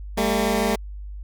15% pulse tone pair together, 200.2 / 226.8 Hz, G3 / A#3, +37 / -47 cents, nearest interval major second, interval 216 cents, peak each -16 dBFS, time 0.17-0.76 s, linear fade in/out 10 ms, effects added 50 Hz sine -32 dBFS peak until 1.23 s

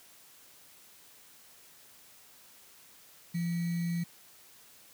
sine tone with sample-and-hold, 171.1 Hz, F3, 35 cents flat, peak -29 dBFS, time 3.34-4.04 s, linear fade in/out 10 ms, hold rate 2100 Hz, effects white hiss -57 dBFS RMS until 4.93 s + high-pass 60 Hz 12 dB/octave

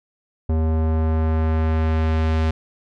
square tone with low-pass filter sweep, 79.6 Hz, D#2, 40 cents sharp, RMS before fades -19 dBFS, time 0.49-2.51 s, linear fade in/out 5 ms, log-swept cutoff 640 to 4100 Hz, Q 0.71, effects none

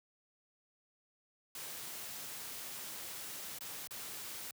white noise with dropouts, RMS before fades -45 dBFS, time 1.55-4.51 s, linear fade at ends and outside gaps 2 ms, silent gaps 3.587-3.608 / 3.873-3.908 s, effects high-pass 80 Hz 12 dB/octave

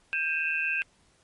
sine tone cluster, 1586 / 2514 / 2672 Hz, G6 / D#7 / E7, +20 / +17 / +23 cents, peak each -30 dBFS, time 0.13-0.82 s, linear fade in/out 0 ms, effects pink hiss -64 dBFS RMS until 1.23 s + MP3 48 kbps

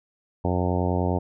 harmonic tone, 90 Hz, F#2, 47 cents flat, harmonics 1 / 2 / 3 / 4 / 5 / 6 / 7 / 8 / 9 / 10, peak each -25 / -28 / -30 / -31 / -32 / -33 / -33 / -34 / -35 / -35 dBFS, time 0.44-1.19 s, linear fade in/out 10 ms, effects none

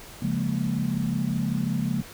sine chord, Bb minor seventh, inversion first, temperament equal, 138.59 / 174.61 / 207.7 / 233.1 Hz, Db3 / F3 / Ab3 / Bb3, 0 / 0 / 0 / 0 cents, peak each -29 dBFS, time 0.22-2.02 s, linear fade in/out 5 ms, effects pink hiss -44 dBFS RMS until 2.13 s

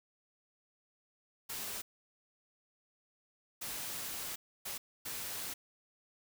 white noise bursts at uneven times, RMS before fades -41 dBFS, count 4, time 1.49-1.82 / 3.61-4.36 / 4.65-4.78 / 5.05-5.54 s, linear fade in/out 10 ms, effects none

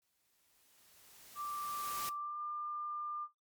white noise with exponential growth, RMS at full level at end -41 dBFS, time 0.02-2.09 s, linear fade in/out 0 ms, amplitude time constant 450 ms
sine tone with pitch glide, 1174.7 to 1198 Hz, D6 to D6, 0 to +34 cents, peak -38 dBFS, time 1.35-3.28 s, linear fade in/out 50 ms, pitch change +34 cents, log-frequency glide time 2.16-2.4 s
effects noise-tail reverb RT60 0.2 s tail -17 dB re dry + MP3 96 kbps

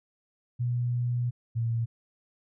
sine tone pair in turn, 121.7 / 115.56 Hz, B2 / A#2, -25 / -15 cents, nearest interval minor second, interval 90 cents, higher first, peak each -25 dBFS, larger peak neither, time 0.59-1.31 / 1.55-1.86 s, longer first, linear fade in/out 20 ms, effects none

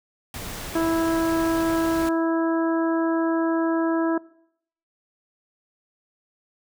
pink noise, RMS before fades -34 dBFS, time 0.34-2.09 s, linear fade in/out 2 ms
harmonic tone, 328.5 Hz, E4, 6 cents flat, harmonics 1 / 2 / 3 / 4 / 5, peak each -21 / -27 / -31 / -33 / -35 dBFS, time 0.75-4.18 s, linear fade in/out 5 ms
effects noise-tail reverb RT60 0.7 s tail -22 dB re dry

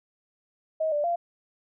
sine tone with pitch steps, 633 / 589 / 689 Hz, D#5 / D5 / F5, +30 / +5 / -24 cents, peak -23 dBFS, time 0.8-1.16 s, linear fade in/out 10 ms, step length 120 ms, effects none

